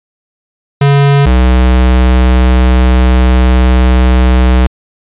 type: tone pair in turn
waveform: square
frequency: 140.9 / 62.9 Hz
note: C#3 / B1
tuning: +29 / +32 cents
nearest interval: octave + major second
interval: 1397 cents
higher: first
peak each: -5 dBFS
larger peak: neither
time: 0.81-1.26 / 1.26-4.67 s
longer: second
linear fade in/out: 5 ms
effects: resampled to 8000 Hz